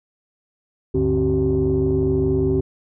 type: tone cluster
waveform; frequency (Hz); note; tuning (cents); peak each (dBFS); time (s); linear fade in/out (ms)
sine; 73.2 / 98 / 145.6 / 268.6 / 383.3; D2 / G2 / D3 / C4 / G4; -5 / 0 / -15 / +46 / -39; -24 / -26 / -23 / -22 / -18; 0.94-2.61; 10
effects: tanh soft clip ceiling -10 dBFS